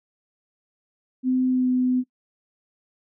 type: tone with pitch glide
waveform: sine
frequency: 256.2 to 252.8 Hz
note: C4 to B3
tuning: -36 to +41 cents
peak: -18 dBFS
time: 1.23-2.04 s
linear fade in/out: 50 ms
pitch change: -23 cents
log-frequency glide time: 1.48-1.69 s
effects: noise-tail reverb RT60 0.1 s tail -19 dB re dry